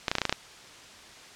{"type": "clicks", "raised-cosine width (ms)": 0.2, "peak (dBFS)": -7, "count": 8, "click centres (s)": [0.082, 0.115, 0.153, 0.184, 0.217, 0.253, 0.295, 0.326], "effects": ["white hiss -48 dBFS RMS until 1.35 s", "low-pass 6000 Hz 12 dB/octave"]}